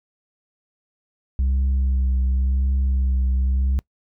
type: tone with vibrato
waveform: sine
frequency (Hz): 65.41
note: C2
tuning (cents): 0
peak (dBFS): -14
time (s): 1.39-3.79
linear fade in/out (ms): 0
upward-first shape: triangle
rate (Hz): 0.93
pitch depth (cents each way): 33
effects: noise-tail reverb RT60 0.1 s tail -26 dB re dry + tanh soft clip ceiling -16 dBFS